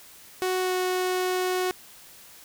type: tone with pitch glide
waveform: sawtooth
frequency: 370 to 367.4 Hz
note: F#4 to F#4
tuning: 0 to -12 cents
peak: -20 dBFS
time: 0.42-1.71 s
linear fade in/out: 0 ms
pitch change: -12 cents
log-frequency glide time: 0.6-0.74 s
effects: white hiss -49 dBFS RMS until 2.44 s